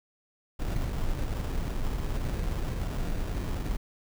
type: noise with sample-and-hold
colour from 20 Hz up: brown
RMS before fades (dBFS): -30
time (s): 0.59-3.77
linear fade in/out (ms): 10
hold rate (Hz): 2100
effects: none